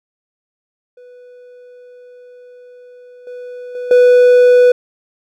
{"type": "tone with level steps", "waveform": "triangle", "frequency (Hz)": 493.9, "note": "B4", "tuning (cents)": 0, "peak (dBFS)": [-35, -25, -19, -3], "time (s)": [0.97, 4.72], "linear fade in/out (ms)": 5, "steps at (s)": [3.27, 3.75, 3.91], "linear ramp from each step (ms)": 2, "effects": []}